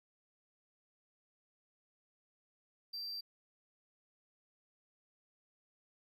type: tone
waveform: triangle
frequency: 4699 Hz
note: D8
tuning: in tune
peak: -39 dBFS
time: 2.93-3.21 s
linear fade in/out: 10 ms
effects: none